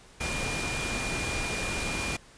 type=tone in noise; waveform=sine; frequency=2414 Hz; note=D7; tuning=47 cents sharp; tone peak=-34 dBFS; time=0.2-2.17 s; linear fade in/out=10 ms; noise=pink; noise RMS=-32 dBFS; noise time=0.2-2.17 s; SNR=-5 dB; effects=pink hiss -54 dBFS RMS until 2.37 s + resampled to 22050 Hz